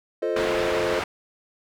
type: chord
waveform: triangle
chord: F dominant seventh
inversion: none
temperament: equal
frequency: 349.2 / 440 / 523.3 / 622.3 Hz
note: F4 / A4 / C5 / Eb5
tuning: 0 / 0 / 0 / 0 cents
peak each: -27 / -25 / -26 / -27 dBFS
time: 0.22-1 s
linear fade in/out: 5 ms
type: low-pass noise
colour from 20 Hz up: white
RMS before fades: -29 dBFS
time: 0.36-1.04 s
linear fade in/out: 5 ms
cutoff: 2000 Hz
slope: 12 dB/octave
effects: none